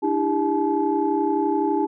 sine tone cluster, 296.2 / 328.1 / 400.5 / 861 Hz, D4 / E4 / G4 / A5, +15 / -8 / +37 / -38 cents, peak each -24 dBFS, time 0.02-1.87 s, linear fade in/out 20 ms, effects tanh soft clip ceiling -8 dBFS

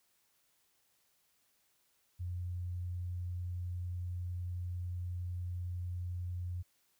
sine tone, 88.9 Hz, F2, 31 cents sharp, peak -36 dBFS, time 2.19-6.63 s, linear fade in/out 20 ms, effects white hiss -74 dBFS RMS until 6.99 s

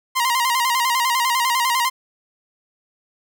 sawtooth tone with vibrato, 993 Hz, B5, 9 cents sharp, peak -13 dBFS, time 0.15-1.9 s, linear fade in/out 20 ms, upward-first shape square, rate 10 Hz, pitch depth 84 cents each way, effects none

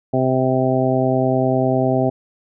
harmonic tone, 130 Hz, C3, 11 cents flat, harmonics 1 / 2 / 3 / 4 / 5 / 6, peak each -21 / -20 / -22 / -25 / -20 / -25 dBFS, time 0.13-2.1 s, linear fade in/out 10 ms, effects none

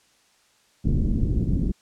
pink low-pass noise, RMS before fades -22 dBFS, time 0.84-1.72 s, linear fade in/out 10 ms, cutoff 280 Hz, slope 24 dB/octave, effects white hiss -61 dBFS RMS until 1.81 s + low-pass 8000 Hz 12 dB/octave

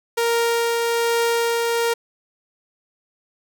sawtooth tone with tremolo, 466.2 Hz, A#4, in tune, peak -13 dBFS, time 0.17-1.94 s, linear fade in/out 10 ms, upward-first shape triangle, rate 1.2 Hz, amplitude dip 25%, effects none

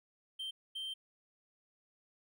triangle tone bursts at uneven times, 3136 Hz, G7, in tune, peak -37 dBFS, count 2, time 0.39-0.51 / 0.75-0.94 s, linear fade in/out 10 ms, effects none

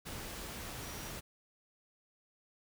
sine tone in noise, 5770 Hz, F#8, 44 cents flat, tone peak -54 dBFS, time 0.81-1.11 s, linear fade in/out 20 ms, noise pink, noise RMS -44 dBFS, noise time 0.05-1.21 s, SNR -13 dB, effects none

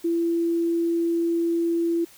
sine tone, 336.8 Hz, E4, 37 cents sharp, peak -20 dBFS, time 0.04-2.05 s, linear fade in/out 10 ms, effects white hiss -51 dBFS RMS until 2.17 s

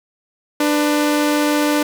sawtooth tone pair together, 296.6 / 499.2 Hz, D4 / B4, +17 / +19 cents, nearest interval major sixth, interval 902 cents, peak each -11 / -20 dBFS, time 0.6-1.83 s, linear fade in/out 5 ms, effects none

